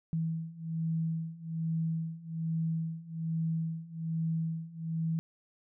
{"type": "beating tone pair", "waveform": "sine", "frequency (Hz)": [162, 163.2], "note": ["E3", "E3"], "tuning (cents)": [-30, -17], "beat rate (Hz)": 1.2, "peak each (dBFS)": [-35, -33], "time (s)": [0.13, 5.19], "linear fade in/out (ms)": 0, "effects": []}